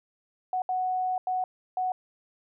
sine tone bursts at uneven times, 740 Hz, F#5, in tune, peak -25 dBFS, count 4, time 0.53-0.62 / 0.69-1.18 / 1.27-1.44 / 1.77-1.92 s, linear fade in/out 2 ms, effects none

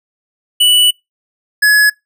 square tone pair in turn, 2960 / 1692.4 Hz, F#7 / G#6, 0 / +32 cents, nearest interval minor seventh, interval 968 cents, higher first, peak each -7 dBFS, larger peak neither, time 0.6-0.91 / 1.62-1.9 s, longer first, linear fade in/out 10 ms, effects noise-tail reverb RT60 0.2 s tail -26 dB re dry

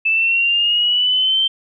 sine linear sweep, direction up, 2624 to 3136 Hz, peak -13 dBFS, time 0.05-1.48 s, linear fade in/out 10 ms, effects none

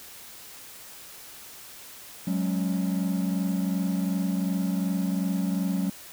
triangle chord, F# suspended second, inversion none, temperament equal, 185 / 207.7 / 277.2 Hz, F#3 / G#3 / C#4, 0 / 0 / 0 cents, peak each -23 / -28 / -29 dBFS, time 2.27-5.9 s, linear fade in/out 5 ms, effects tanh soft clip ceiling -17 dBFS + white hiss -45 dBFS RMS until 6.12 s

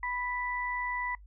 sine tone pair together, 987.8 / 1975.6 Hz, B5 / B6, 0 / 0 cents, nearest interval octave, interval 1200 cents, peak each -34 / -34 dBFS, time 0.03-1.15 s, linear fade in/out 2 ms, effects noise-tail reverb RT60 0.1 s tail -22 dB re dry + added 50 Hz sine -49 dBFS peak until 1.26 s

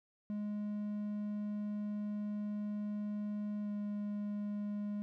triangle tone with pitch glide, 208.2 to 206.5 Hz, G#3 to G#3, +5 to -10 cents, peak -34 dBFS, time 0.3-5.02 s, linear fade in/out 0 ms, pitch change -15 cents, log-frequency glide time 3.62-3.69 s, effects none

